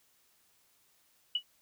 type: tone with exponential decay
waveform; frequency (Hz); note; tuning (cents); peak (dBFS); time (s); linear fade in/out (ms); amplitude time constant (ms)
sine; 2943; F#7; -10; -24; 1.35-1.43; 5; 17
effects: white hiss -69 dBFS RMS until 1.61 s